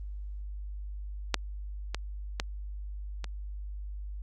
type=clicks; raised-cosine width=0.2 ms; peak=-7 / -15 / -12 / -21 dBFS; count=4; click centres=1.343 / 1.946 / 2.399 / 3.243 s; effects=added 50 Hz sine -36 dBFS peak until 4.22 s + Opus 32 kbps